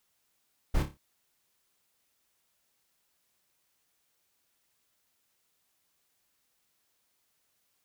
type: noise with echo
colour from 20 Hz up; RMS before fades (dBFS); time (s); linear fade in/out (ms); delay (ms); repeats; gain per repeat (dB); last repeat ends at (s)
brown; -25; 0.74-0.83; 10; 29; 5; -7; 0.975
effects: white hiss -75 dBFS RMS until 7.84 s